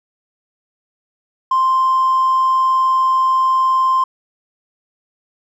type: tone with hard clipping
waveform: sine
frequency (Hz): 1046.5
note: C6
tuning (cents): 0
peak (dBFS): -12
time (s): 1.51-4.04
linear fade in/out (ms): 5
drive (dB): 1
effects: none